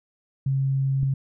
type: tone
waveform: sine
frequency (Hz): 135.4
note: C#3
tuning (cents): -40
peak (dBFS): -20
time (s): 0.46-1.14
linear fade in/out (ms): 5
type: click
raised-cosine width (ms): 5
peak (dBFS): -20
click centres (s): 1.031
effects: none